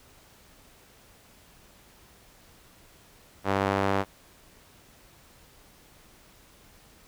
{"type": "tone with band-pass filter", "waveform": "sawtooth", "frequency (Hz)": 98, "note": "G2", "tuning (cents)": 0, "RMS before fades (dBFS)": -26, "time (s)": [3.44, 4.05], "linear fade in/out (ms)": 50, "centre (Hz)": 880, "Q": 0.75, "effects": ["pink hiss -56 dBFS RMS until 7.07 s"]}